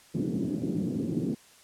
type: band-pass noise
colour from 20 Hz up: pink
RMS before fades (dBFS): -30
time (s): 0.14-1.35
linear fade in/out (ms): 10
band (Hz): 160 to 320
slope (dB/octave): 24
effects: white hiss -56 dBFS RMS until 1.63 s + low-pass 10000 Hz 12 dB/octave